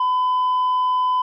sine tone with tanh clipping, 1007 Hz, B5, 33 cents sharp, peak -17 dBFS, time 0-1.22 s, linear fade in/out 5 ms, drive 2 dB, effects none

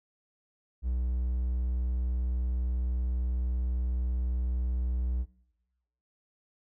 triangle tone, 61.8 Hz, B1, 2 cents sharp, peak -25 dBFS, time 0.82-5.26 s, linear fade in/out 50 ms, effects noise-tail reverb RT60 1.0 s tail -21 dB re dry

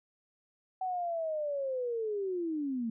sine linear sweep, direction down, 756 to 220 Hz, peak -31 dBFS, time 0.81-2.9 s, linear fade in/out 5 ms, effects none

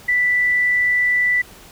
sine tone, 1975.5 Hz, B6, in tune, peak -14 dBFS, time 0.08-1.42 s, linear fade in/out 10 ms, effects pink hiss -43 dBFS RMS until 1.71 s

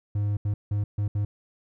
triangle tone bursts at uneven times, 102.9 Hz, G#2, 16 cents flat, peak -21 dBFS, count 5, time 0.15-0.37 / 0.45-0.54 / 0.71-0.84 / 0.98-1.08 / 1.15-1.25 s, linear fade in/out 5 ms, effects none

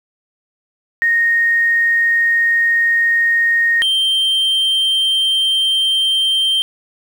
sine / triangle tone pair in turn, 1857 / 3145 Hz, A#6 / G7, -7 / +5 cents, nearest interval major sixth, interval 912 cents, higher second, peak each -11 dBFS, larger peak neither, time 1.02-3.82 / 3.82-6.62 s, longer neither, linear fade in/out 0 ms, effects 7-bit

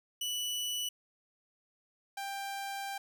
sawtooth tone pair in turn, 2960 / 790.4 Hz, F#7 / G5, 0 / +14 cents, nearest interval octave + major seventh, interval 2286 cents, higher first, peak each -30 / -33 dBFS, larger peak first, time 0.21-0.89 / 2.17-2.98 s, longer second, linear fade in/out 5 ms, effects none

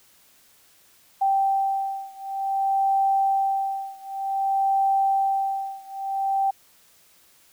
sine beating tone pair, 781 / 781.54 Hz, G5 / G5, -7 / -5 cents, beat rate 0.54 Hz, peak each -23 / -24 dBFS, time 1.21-6.51 s, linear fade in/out 10 ms, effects white hiss -57 dBFS RMS until 7.52 s

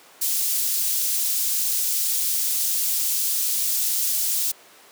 white high-pass noise, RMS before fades -23 dBFS, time 0.21-4.52 s, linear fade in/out 10 ms, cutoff 5000 Hz, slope 12 dB/octave, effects pink hiss -49 dBFS RMS until 4.91 s + high-pass 400 Hz 12 dB/octave

